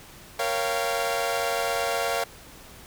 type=chord; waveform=sawtooth; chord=G half-diminished seventh; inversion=first; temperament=equal with one note detuned; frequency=466.2 / 554.4 / 690.8 / 784 Hz; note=Bb4 / Db5 / F5 / G5; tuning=0 / 0 / -19 / 0 cents; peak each=-27 / -26 / -24 / -30 dBFS; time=0.39-2.24 s; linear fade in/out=5 ms; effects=pink hiss -47 dBFS RMS until 2.86 s